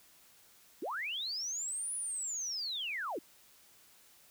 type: linear two-way sweep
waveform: sine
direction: up then down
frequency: 252.6 to 10000 to 252.6 Hz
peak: -35 dBFS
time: 0.82-3.19 s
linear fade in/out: 5 ms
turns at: 1.94 s
effects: white hiss -62 dBFS RMS until 4.3 s